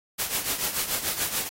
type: noise with tremolo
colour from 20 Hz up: white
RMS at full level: -25 dBFS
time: 0.18-1.49 s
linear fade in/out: 20 ms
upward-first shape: triangle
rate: 6.9 Hz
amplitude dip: 75%
effects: AAC 48 kbps